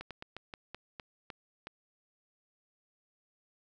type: slowing click train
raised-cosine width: 0.3 ms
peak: -26 dBFS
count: 9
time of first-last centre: 0.01-1.671 s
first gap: 97 ms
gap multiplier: 1.21
effects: none